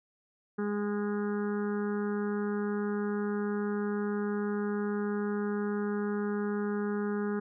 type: harmonic tone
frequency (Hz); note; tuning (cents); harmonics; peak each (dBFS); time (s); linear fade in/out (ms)
206.2; G#3; -12; 1 / 2 / 4 / 5 / 6 / 7 / 8 / 9; -31 / -33 / -46 / -49 / -45 / -45 / -48 / -58; 0.58-7.4; 10
effects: none